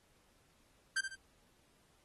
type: tone with echo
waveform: 45% pulse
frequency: 1568 Hz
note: G6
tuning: in tune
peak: -30 dBFS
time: 0.96-1.01 s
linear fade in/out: 10 ms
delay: 73 ms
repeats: 2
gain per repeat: -8 dB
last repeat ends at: 1.156 s
effects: pink hiss -71 dBFS RMS until 2.04 s + AAC 32 kbps